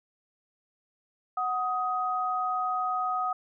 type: tone pair together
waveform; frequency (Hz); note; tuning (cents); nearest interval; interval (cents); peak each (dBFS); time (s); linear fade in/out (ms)
sine; 740 / 1254; F#5 / D#6; 0 / +13; major sixth; 913; -30 / -28; 1.37-3.33; 5
effects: none